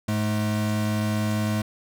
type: tone pair together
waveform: square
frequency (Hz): 105.33 / 213.9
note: G#2 / A3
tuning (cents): +25 / -49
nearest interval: octave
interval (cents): 1226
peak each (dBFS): -26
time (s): 0.08-1.62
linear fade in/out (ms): 5
effects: none